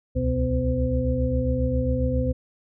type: tone cluster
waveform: sine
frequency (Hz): 66 / 73.4 / 125.7 / 252.4 / 512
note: C2 / D2 / B2 / B3 / C5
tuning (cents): +16 / 0 / +31 / +38 / -38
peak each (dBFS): -27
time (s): 0.15-2.33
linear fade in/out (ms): 20
effects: none